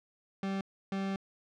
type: tone bursts at uneven times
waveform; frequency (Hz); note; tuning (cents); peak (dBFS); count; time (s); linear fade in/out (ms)
40% pulse; 194.4; G3; -14; -31; 2; 0.43-0.61 / 0.92-1.16; 2
effects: low-pass 4000 Hz 12 dB/octave